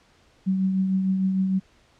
sine tone with tremolo, 189.8 Hz, F#3, 44 cents sharp, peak -18 dBFS, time 0.46-1.6 s, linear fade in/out 20 ms, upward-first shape triangle, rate 6.6 Hz, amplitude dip 40%, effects pink hiss -59 dBFS RMS until 1.99 s + low-pass 6000 Hz 12 dB/octave

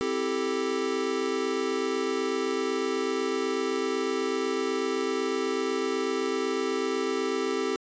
square chord, A minor seventh, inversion first, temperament equal, 261.6 / 329.6 / 392 / 440 Hz, C4 / E4 / G4 / A4, 0 / 0 / 0 / 0 cents, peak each -34 / -36 / -30 / -32 dBFS, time 0.01-7.76 s, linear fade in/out 0 ms, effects resampled to 16000 Hz

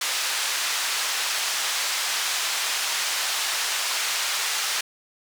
white band-pass noise, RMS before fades -26 dBFS, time 0.01-4.81 s, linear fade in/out 5 ms, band 900 to 6300 Hz, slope 12 dB/octave, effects none

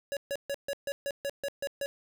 square tone bursts, 561 Hz, C#5, 21 cents sharp, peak -31 dBFS, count 10, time 0.12-1.86 s, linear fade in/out 0 ms, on 48 ms, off 140 ms, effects none

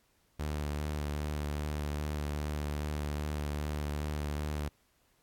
sawtooth tone with vibrato, 74.3 Hz, D2, 21 cents sharp, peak -29 dBFS, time 0.39-4.69 s, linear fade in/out 10 ms, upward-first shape sine, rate 2.5 Hz, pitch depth 20 cents each way, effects pink hiss -71 dBFS RMS until 5.22 s + AAC 64 kbps

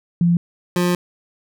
sine / 25% pulse tone pair in turn, 172 / 177.14 Hz, F3 / F3, -26 / +25 cents, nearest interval minor second, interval 51 cents, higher second, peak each -12 dBFS, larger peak neither, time 0.21-0.37 / 0.76-0.95 s, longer second, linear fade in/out 2 ms, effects none

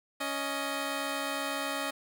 10% pulse tone pair together, 278.4 / 625 Hz, C#4 / D#5, +8 / +8 cents, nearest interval octave + major second, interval 1400 cents, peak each -26 dBFS, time 0.2-1.91 s, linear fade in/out 10 ms, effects none

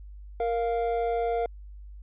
triangle tone pair together, 465.8 / 698.5 Hz, A#4 / F5, -1 / 0 cents, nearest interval perfect fifth, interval 701 cents, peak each -25 / -26 dBFS, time 0.4-1.46 s, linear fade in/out 2 ms, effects added 50 Hz sine -41 dBFS peak until 2.02 s + resampled to 8000 Hz

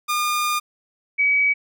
sawtooth / sine tone pair in turn, 1212 / 2274 Hz, D#6 / C#7, -46 / +44 cents, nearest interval major seventh, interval 1090 cents, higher second, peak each -16 / -15 dBFS, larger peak second, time 0.08-0.6 / 1.18-1.54 s, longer first, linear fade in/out 20 ms, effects none

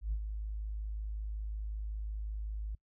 sine tone with ADSR envelope, 52.7 Hz, G#1, 26 cents sharp, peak -28 dBFS, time 0.01-2.75 s, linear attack 110 ms, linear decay 67 ms, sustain -7 dB, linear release 4 ms, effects noise-tail reverb RT60 0.1 s tail -25 dB re dry + tanh soft clip ceiling -27 dBFS

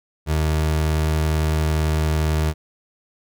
30% pulse tone, 77.78 Hz, D#2, in tune, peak -15 dBFS, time 0.26-2.54 s, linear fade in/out 50 ms, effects none

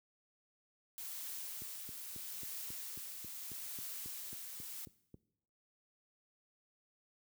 blue noise with tremolo, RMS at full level -44 dBFS, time 0.98-4.85 s, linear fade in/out 0 ms, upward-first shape triangle, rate 0.78 Hz, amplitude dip 35%
click train, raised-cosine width 3 ms, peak -39 dBFS, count 14, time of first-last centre 1.62-5.143 s, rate 3.69 Hz
effects noise-tail reverb RT60 0.8 s tail -20 dB re dry + high-pass 60 Hz 12 dB/octave

